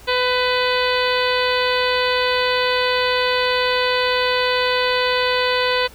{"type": "harmonic tone with a mistuned harmonic", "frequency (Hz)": 501, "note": "B4", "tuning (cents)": 25, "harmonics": [1, 2, 3, 4, 5, 6, 7, 8, 9], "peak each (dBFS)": [-20, -23, -25, -26, -27, -28, -28, -29, -30], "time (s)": [0.07, 5.88], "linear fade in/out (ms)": 20, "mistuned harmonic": 4, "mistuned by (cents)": -16, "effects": ["added 60 Hz sine -45 dBFS peak until 5.94 s", "pink hiss -45 dBFS RMS until 5.94 s"]}